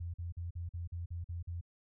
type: tone bursts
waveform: sine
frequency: 85.9 Hz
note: F2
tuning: 28 cents flat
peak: -37 dBFS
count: 9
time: 0-1.612 s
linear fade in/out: 10 ms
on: 140 ms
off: 44 ms
effects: none